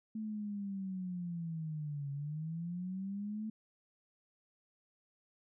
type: linear two-way sweep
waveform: sine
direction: down then up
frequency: 220 to 139.1 to 220 Hz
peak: -37 dBFS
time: 0.15-3.5 s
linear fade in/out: 5 ms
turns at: 2.11 s
effects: none